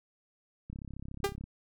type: click train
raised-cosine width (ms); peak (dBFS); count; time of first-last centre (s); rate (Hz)
5; -30; 26; 0.7-1.44; 33.8
type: tone with exponential decay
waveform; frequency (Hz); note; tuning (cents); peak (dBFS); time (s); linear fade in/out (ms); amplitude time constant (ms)
sawtooth; 400; G4; +35; -21; 1.24-1.36; 5; 24
effects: none